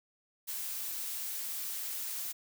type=noise; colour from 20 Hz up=blue; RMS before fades=-38 dBFS; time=0.47-2.33 s; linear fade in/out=20 ms; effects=none